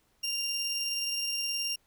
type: tone pair together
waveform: 40% pulse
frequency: 2792 / 5565 Hz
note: F7 / F8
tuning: -1 / -7 cents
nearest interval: octave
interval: 1194 cents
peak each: -33 / -31 dBFS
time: 0.23-1.76 s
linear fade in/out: 10 ms
effects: pink hiss -70 dBFS RMS until 1.86 s